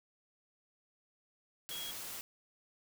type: tone in noise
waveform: sine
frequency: 3300 Hz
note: G#7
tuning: 12 cents flat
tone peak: -42 dBFS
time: 1.71-1.91 s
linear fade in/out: 0 ms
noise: white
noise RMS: -44 dBFS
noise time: 1.69-2.21 s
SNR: -1 dB
effects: none